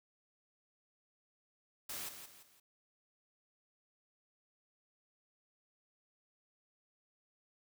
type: noise with echo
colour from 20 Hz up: white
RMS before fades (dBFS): -43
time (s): 1.89-2.09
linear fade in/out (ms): 5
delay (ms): 170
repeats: 3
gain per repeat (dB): -8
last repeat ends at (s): 2.6
effects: none